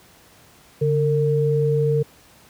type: tone pair together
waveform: sine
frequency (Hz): 143.51 / 455.6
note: D3 / A#4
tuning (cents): -40 / -40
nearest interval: octave + minor sixth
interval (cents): 2000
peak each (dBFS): -19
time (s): 0.81-2.03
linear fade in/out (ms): 10
effects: pink hiss -51 dBFS RMS until 2.49 s + high-pass 60 Hz 12 dB/octave